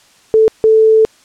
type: tone bursts at uneven times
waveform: sine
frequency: 440 Hz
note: A4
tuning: in tune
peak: -5 dBFS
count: 2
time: 0.34-0.48 / 0.64-1.05 s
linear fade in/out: 0 ms
effects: white hiss -48 dBFS RMS until 1.24 s + low-pass 8000 Hz 12 dB/octave

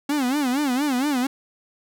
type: tone with vibrato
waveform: 45% pulse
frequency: 271.3 Hz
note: C#4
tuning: 37 cents flat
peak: -20 dBFS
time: 0.09-1.27 s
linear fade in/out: 5 ms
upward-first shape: sine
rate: 4.3 Hz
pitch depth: 180 cents each way
effects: none

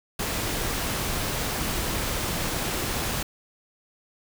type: noise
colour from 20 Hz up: pink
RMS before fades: -28 dBFS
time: 0.19-3.23 s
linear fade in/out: 5 ms
effects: none

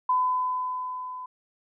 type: tone with level ramp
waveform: sine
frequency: 1009 Hz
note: B5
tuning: 37 cents sharp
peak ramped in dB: -19 to -35 dBFS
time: 0.09-1.26 s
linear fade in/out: 5 ms
effects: none

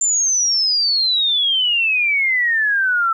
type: exponential sweep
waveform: sine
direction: down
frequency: 7300 to 1318.5 Hz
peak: -14 dBFS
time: 0.01-3.13 s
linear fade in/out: 5 ms
effects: 9-bit

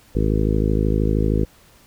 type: harmonic tone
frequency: 53 Hz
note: G#1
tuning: 36 cents sharp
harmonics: 1 / 2 / 3 / 4 / 5 / 6 / 7 / 8 / 9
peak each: -20 / -23 / -25 / -26 / -27 / -28 / -28 / -29 / -30 dBFS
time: 0.15-1.45 s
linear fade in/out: 5 ms
effects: pink hiss -52 dBFS RMS until 1.86 s

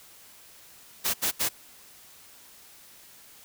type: noise bursts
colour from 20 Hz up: white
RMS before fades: -26 dBFS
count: 3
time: 1.04-1.492 s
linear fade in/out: 20 ms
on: 100 ms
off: 76 ms
effects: white hiss -52 dBFS RMS until 3.44 s

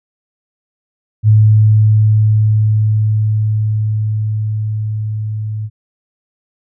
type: tone with level ramp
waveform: sine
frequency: 107.6 Hz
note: A2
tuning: 38 cents flat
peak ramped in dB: -4 to -18 dBFS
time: 1.23-5.7 s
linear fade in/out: 50 ms
effects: none

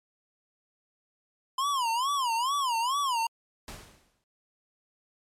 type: tone with vibrato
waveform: square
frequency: 1020 Hz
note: C6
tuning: 44 cents flat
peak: -26 dBFS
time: 1.58-3.27 s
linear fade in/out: 5 ms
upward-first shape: sine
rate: 2.3 Hz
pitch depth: 210 cents each way
type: noise with exponential decay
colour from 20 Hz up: pink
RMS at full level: -39 dBFS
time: 3.68-4.24 s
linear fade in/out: 1 ms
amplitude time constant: 120 ms
effects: low-pass 11000 Hz 12 dB/octave + MP3 96 kbps

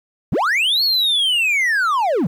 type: linear two-way sweep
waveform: triangle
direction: up then down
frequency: 77.78 to 4435 to 135.4 Hz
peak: -13 dBFS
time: 0.32-2.27 s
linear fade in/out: 5 ms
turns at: 0.83 s
effects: 9-bit

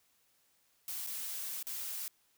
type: noise with dropouts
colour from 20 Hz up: blue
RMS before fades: -40 dBFS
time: 0.88-2.08 s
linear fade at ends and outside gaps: 1 ms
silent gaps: 1.065-1.071 / 1.628-1.668 s
effects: white hiss -72 dBFS RMS until 2.37 s

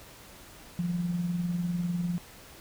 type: tone with tremolo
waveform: sine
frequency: 174.61 Hz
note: F3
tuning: in tune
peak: -25 dBFS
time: 0.79-2.18 s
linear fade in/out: 0 ms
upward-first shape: sine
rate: 20 Hz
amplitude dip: 50%
effects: pink hiss -50 dBFS RMS until 2.6 s

